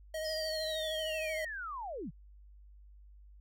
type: tone with vibrato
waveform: square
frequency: 629 Hz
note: D#5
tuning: 19 cents sharp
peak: -36 dBFS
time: 0.14-1.45 s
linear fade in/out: 5 ms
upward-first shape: sine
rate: 13 Hz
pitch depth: 21 cents each way
type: linear sweep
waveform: sine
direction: down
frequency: 5170 to 116.5 Hz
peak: -38 dBFS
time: 0.24-2.11 s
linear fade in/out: 20 ms
effects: added 50 Hz sine -53 dBFS peak until 3.4 s